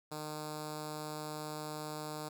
5% pulse tone with notch filter, 152.5 Hz, D#3, 34 cents flat, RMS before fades -42 dBFS, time 0.11-2.29 s, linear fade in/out 10 ms, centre 1900 Hz, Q 0.9, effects none

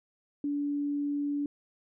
sine tone, 288.1 Hz, D4, 33 cents flat, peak -28 dBFS, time 0.44-1.46 s, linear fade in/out 2 ms, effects none

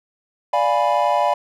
triangle chord, D diminished seventh, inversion none, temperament equal, 587.3 / 698.5 / 830.6 / 987.8 Hz, D5 / F5 / Ab5 / Cb6, 0 / 0 / 0 / 0 cents, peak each -19 dBFS, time 0.53-1.34 s, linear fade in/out 5 ms, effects none

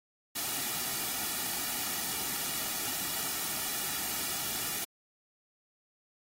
white noise with comb filter, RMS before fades -34 dBFS, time 0.35-4.85 s, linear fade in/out 10 ms, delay 1.9 ms, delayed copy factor -0.55, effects AAC 48 kbps

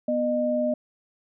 sine tone pair together, 245.7 / 611 Hz, B3 / D#5, -9 / -32 cents, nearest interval octave + major third, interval 1577 cents, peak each -26 / -23 dBFS, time 0.08-0.74 s, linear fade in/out 5 ms, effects none

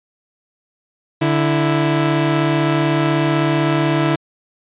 sawtooth tone pair together, 146.82 / 329.6 Hz, D3 / E4, 0 / 0 cents, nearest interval octave + major second, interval 1400 cents, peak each -13 dBFS, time 1.21-4.16 s, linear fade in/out 10 ms, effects resampled to 8000 Hz

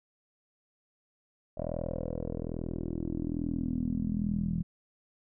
10% pulse tone with low-pass filter sweep, 41.2 Hz, E1, in tune, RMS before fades -33 dBFS, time 1.57-4.63 s, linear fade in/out 10 ms, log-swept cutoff 620 to 180 Hz, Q 5.7, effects none

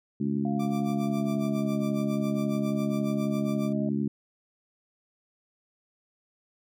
harmonic tone, 71 Hz, C#2, 42 cents sharp, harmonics 2 / 3 / 4 / 5, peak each -33 / -27 / -32 / -37 dBFS, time 0.2-4.08 s, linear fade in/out 5 ms
sine tone with pitch glide, 698.5 to 618.7 Hz, F5 to D#5, 0 to -10 cents, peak -35 dBFS, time 0.45-3.89 s, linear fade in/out 2 ms, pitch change -210 cents, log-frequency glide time 0.88-1.82 s
sawtooth tone with tremolo, 1174.7 Hz, D6, in tune, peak -36 dBFS, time 0.59-3.73 s, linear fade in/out 10 ms, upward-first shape sine, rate 7.3 Hz, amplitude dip 85%
effects none

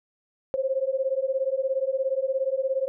sine beating tone pair, 523.3 / 540.3 Hz, C5 / C#5, 0 / -44 cents, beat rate 17 Hz, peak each -26 dBFS, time 0.54-2.88 s, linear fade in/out 0 ms, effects none

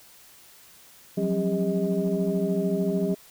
sine tone cluster, 177 / 190.4 / 270.1 / 402 / 628 Hz, F3 / F#3 / C#4 / G4 / D#5, +23 / +50 / -45 / +44 / +16 cents, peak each -28 / -26 / -32 / -27 / -32 dBFS, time 1.17-3.15 s, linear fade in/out 10 ms, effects tanh soft clip ceiling -13 dBFS + white hiss -52 dBFS RMS until 3.3 s

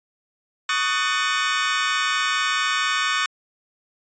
25% pulse chord, D# half-diminished seventh, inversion third, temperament just, 1120.1 / 1244.5 / 1493.4 / 1792.1 Hz, C#6 / D#6 / F#6 / A6, +18 / 0 / +16 / +31 cents, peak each -22 dBFS, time 0.69-3.26 s, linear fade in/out 2 ms, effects resampled to 16000 Hz

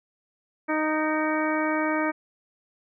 harmonic tone with a mistuned harmonic, 309.8 Hz, D#4, 7 cents flat, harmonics 1 / 2 / 3 / 4 / 5 / 6 / 7, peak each -26 / -29 / -31 / -32 / -33 / -34 / -34 dBFS, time 0.68-2.12 s, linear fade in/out 20 ms, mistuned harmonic 7, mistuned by +73 cents, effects none

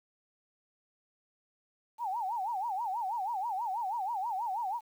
sine tone with vibrato, 846 Hz, G#5, 32 cents sharp, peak -31 dBFS, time 1.98-4.81 s, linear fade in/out 50 ms, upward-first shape sine, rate 6.2 Hz, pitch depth 230 cents each way, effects 10-bit

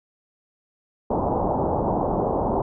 white low-pass noise, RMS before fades -23 dBFS, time 1.1-2.62 s, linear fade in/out 5 ms, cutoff 930 Hz, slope 48 dB/octave, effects none

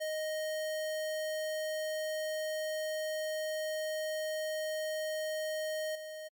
square tone with level steps, 622.3 Hz, D#5, in tune, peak -34 / -42 dBFS, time 0-6.29 s, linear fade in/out 20 ms, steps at 5.95 s, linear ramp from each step 5 ms, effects MP3 96 kbps

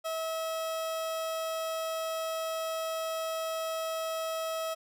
30% pulse tone, 646 Hz, E5, 35 cents flat, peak -29 dBFS, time 0.04-4.75 s, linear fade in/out 20 ms, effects none

